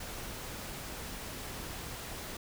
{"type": "noise", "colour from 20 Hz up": "pink", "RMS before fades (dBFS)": -42, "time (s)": [0, 2.37], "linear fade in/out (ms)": 5, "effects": []}